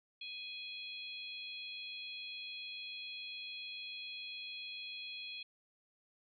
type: harmonic tone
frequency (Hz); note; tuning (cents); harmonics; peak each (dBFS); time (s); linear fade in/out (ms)
833; G#5; +5; 3 / 4 / 5; -47 / -47 / -49; 0.21-5.43; 5
effects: none